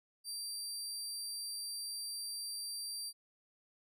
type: tone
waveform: 25% pulse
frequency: 4699 Hz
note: D8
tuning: in tune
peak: -35 dBFS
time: 0.24-3.13 s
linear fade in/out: 50 ms
effects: none